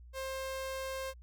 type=tone; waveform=sawtooth; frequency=530 Hz; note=C5; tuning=22 cents sharp; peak=-33 dBFS; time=0.13-1.14 s; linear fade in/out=50 ms; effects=added 60 Hz sine -50 dBFS peak until 1.22 s